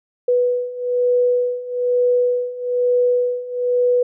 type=beating tone pair; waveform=sine; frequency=491.6 / 492.7 Hz; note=B4 / B4; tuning=-8 / -4 cents; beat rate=1.1 Hz; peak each=-20 / -17 dBFS; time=0.28-4.03 s; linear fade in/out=5 ms; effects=none